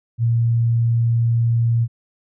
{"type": "tone", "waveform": "sine", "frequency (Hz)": 116.54, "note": "A#2", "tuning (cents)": 0, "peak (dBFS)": -14, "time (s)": [0.18, 1.88], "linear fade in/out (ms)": 50, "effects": []}